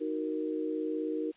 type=chord; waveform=sine; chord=D# minor; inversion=none; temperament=equal; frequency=311.1 / 370 / 466.2 Hz; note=D#4 / F#4 / A#4; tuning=0 / 0 / 0 cents; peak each=-33 / -38 / -35 dBFS; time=0-1.32 s; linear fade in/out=20 ms; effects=white hiss -62 dBFS RMS until 1.36 s + resampled to 8000 Hz